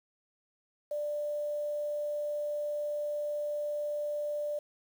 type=tone with quantisation; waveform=sine; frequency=591 Hz; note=D5; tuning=11 cents sharp; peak=-31 dBFS; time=0.91-4.59 s; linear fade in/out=5 ms; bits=9; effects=none